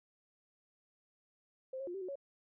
sine tone with pitch steps, 523 / 541 / 352.5 / 388.6 / 367.9 / 556 Hz, C5 / C#5 / F4 / G4 / F#4 / C#5, -1 / -42 / +16 / -15 / -10 / +5 cents, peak -39 dBFS, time 1.73-2.156 s, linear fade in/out 5 ms, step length 71 ms, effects none

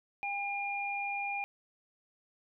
sine tone pair together, 804.1 / 2413 Hz, G5 / D7, +44 / +46 cents, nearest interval octave + perfect fifth, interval 1902 cents, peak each -36 / -35 dBFS, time 0.23-1.44 s, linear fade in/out 0 ms, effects none

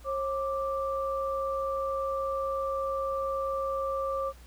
sine tone pair together, 540.5 / 1174.7 Hz, C#5 / D6, -44 / 0 cents, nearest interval octave + minor second, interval 1344 cents, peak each -30 / -32 dBFS, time 0.04-4.33 s, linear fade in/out 50 ms, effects added 60 Hz sine -48 dBFS peak until 4.46 s + pink hiss -57 dBFS RMS until 4.46 s

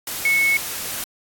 sine tone in noise, 2200 Hz, C#7, 14 cents flat, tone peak -15 dBFS, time 0.25-0.57 s, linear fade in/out 2 ms, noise white, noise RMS -28 dBFS, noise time 0.07-1.04 s, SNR +10 dB, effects AAC 64 kbps

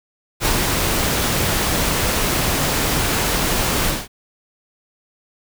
pink noise with ADSR envelope, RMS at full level -17 dBFS, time 0.4-4.08 s, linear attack 56 ms, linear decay 82 ms, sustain -2 dB, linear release 210 ms, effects none

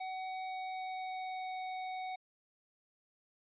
square tone with pitch glide, 751 to 745.4 Hz, F#5 to F#5, +26 to +13 cents, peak -39 dBFS, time 0-2.16 s, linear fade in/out 10 ms, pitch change -13 cents, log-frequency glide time 0.36-1.58 s, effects resampled to 8000 Hz

